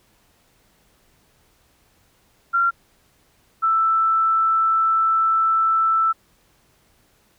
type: tone pair in turn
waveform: sine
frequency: 1376 / 1324.2 Hz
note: F6 / E6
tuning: -26 / +7 cents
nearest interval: minor second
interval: 67 cents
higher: first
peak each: -15 dBFS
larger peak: neither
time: 2.53-2.71 / 3.62-6.13 s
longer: second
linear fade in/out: 20 ms
effects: pink hiss -60 dBFS RMS until 7.38 s